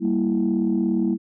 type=chord; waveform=sine; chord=E diminished; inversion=first; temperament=equal; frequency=196 / 233.1 / 329.6 Hz; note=G3 / Bb3 / E4; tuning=0 / 0 / 0 cents; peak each=-22 dBFS; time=0-1.18 s; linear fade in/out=50 ms; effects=tanh soft clip ceiling -12 dBFS